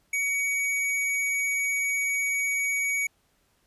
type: tone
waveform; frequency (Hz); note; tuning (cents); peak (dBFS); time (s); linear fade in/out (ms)
square; 2254; C#7; +28; -25; 0.13-3.07; 5
effects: pink hiss -68 dBFS RMS until 3.66 s + resampled to 32000 Hz